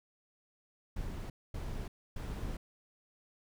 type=noise bursts at uneven times; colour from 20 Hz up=brown; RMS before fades=-39 dBFS; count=3; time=0.96-1.3 / 1.54-1.88 / 2.16-2.57 s; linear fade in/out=5 ms; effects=none